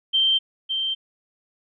sine tone pair in turn, 3136 / 3136 Hz, G7 / G7, 0 / 0 cents, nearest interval unison, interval 0 cents, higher neither, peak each -16 / -22 dBFS, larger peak first, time 0.13-0.39 / 0.69-0.95 s, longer neither, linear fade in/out 20 ms, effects none

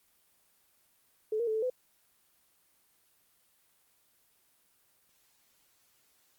sine tone with pitch steps, 432.8 / 470.6 / 436.8 / 439.8 / 505 Hz, A4 / A#4 / A4 / A4 / B4, -29 / +16 / -13 / -1 / +39 cents, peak -28 dBFS, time 1.32-1.7 s, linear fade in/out 5 ms, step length 76 ms, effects white hiss -69 dBFS RMS until 6.38 s + Opus 24 kbps

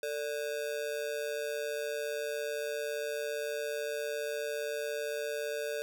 square ring-modulated tone, 517 Hz, C5, 21 cents flat, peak -31 dBFS, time 0.03-5.82 s, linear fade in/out 0 ms, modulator 68.8 Hz, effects none

